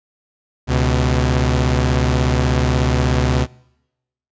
sawtooth tone pair together, 71 / 125.49 Hz, C#2 / B2, +42 / +28 cents, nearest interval minor seventh, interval 986 cents, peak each -13 dBFS, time 0.67-3.47 s, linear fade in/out 50 ms, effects noise-tail reverb RT60 0.9 s tail -25 dB re dry + resampled to 16000 Hz

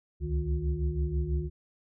sine tone cluster, 67.1 / 73.2 / 156 / 355.2 Hz, C2 / D2 / D#3 / F4, +44 / -5 / +5 / +29 cents, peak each -31 / -30 / -34 / -38 dBFS, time 0.2-1.5 s, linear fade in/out 50 ms, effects none

